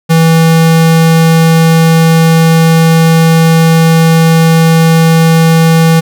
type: tone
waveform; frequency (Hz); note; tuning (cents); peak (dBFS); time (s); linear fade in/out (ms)
square; 163.3; E3; -16; -4; 0.09-6.01; 20
effects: none